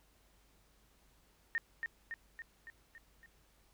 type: tone with echo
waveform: sine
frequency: 1836 Hz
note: A#6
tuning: 27 cents flat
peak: -31 dBFS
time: 1.55-1.58 s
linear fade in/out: 0 ms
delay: 280 ms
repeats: 6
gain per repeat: -4 dB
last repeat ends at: 3.26 s
effects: added 50 Hz sine -70 dBFS peak until 3.73 s + pink hiss -70 dBFS RMS until 3.73 s